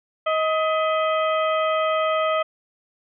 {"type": "harmonic tone with a mistuned harmonic", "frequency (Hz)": 631, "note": "D#5", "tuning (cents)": 24, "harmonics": [1, 2, 3, 4, 5], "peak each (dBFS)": [-21, -23, -32, -34, -34], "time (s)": [0.26, 2.43], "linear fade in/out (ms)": 10, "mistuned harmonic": 3, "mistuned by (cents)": 100, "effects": []}